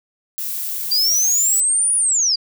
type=noise; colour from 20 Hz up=violet; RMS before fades=-25 dBFS; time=0.38-1.6 s; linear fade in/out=0 ms
type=linear two-way sweep; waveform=sine; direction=up then down; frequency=4653 to 9780 to 4653 Hz; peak=-14 dBFS; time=0.91-2.36 s; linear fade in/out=10 ms; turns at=1.96 s
effects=none